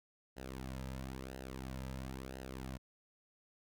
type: tone with flanger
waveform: sawtooth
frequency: 65.41 Hz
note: C2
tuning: in tune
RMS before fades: -45 dBFS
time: 0.36-2.78 s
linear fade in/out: 20 ms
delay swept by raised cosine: 0.86 to 2.76 ms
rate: 0.99 Hz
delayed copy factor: -0.7
effects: none